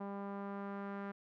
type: tone with low-pass filter sweep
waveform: sawtooth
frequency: 199.4 Hz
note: G3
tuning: 30 cents sharp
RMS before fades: -43 dBFS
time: 0-1.12 s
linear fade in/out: 10 ms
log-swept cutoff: 990 to 1500 Hz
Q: 1.9
effects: none